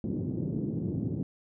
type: band-pass noise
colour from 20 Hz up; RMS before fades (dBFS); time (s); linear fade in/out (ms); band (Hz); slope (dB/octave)
pink; -32; 0.04-1.23; 2; 110 to 330; 24
effects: none